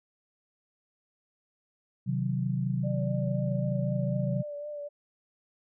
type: chord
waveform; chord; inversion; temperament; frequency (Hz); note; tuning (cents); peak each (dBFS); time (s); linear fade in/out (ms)
sine; C diminished; none; equal; 130.81 / 155.56 / 185; C3 / Eb3 / Gb3; 0 / 0 / 0; -29 / -34 / -31; 2.06-4.43; 20
type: tone with vibrato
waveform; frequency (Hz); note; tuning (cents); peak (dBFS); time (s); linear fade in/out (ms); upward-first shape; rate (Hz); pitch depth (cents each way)
sine; 587.3; D5; 0; -35; 2.83-4.89; 20; triangle; 3.9; 34
effects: none